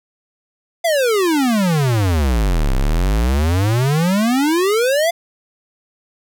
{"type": "exponential two-way sweep", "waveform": "square", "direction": "down then up", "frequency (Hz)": [698.5, 31.15, 698.5], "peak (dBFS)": -14, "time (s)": [0.84, 5.11], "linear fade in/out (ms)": 10, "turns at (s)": 2.74, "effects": []}